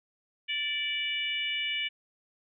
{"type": "harmonic tone with a mistuned harmonic", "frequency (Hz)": 587.3, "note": "D5", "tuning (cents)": 0, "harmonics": [3, 4, 5, 6], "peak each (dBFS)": [-40, -32, -32, -42], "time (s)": [0.48, 1.89], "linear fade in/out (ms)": 20, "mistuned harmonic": 4, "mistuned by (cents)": -22, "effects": []}